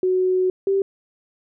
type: tone pair in turn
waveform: sine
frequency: 370 / 390.8 Hz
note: F#4 / G4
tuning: 0 / -5 cents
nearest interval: minor second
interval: 95 cents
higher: second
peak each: -16 dBFS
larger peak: neither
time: 0.03-0.5 / 0.67-0.82 s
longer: first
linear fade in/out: 2 ms
effects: none